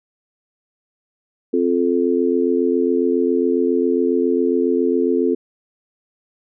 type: chord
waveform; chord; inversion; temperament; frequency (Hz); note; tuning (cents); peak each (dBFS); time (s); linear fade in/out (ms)
sine; F major; second; just; 261.9 / 349.2 / 436.5; C4 / F4 / A4; +2 / 0 / -14; -19; 1.53-5.35; 10
effects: none